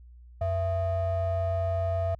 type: ring-modulated tone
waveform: triangle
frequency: 289.7 Hz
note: D4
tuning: 24 cents flat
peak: -20 dBFS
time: 0.41-2.15 s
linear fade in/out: 5 ms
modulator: 379 Hz
effects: added 60 Hz sine -47 dBFS peak until 2.19 s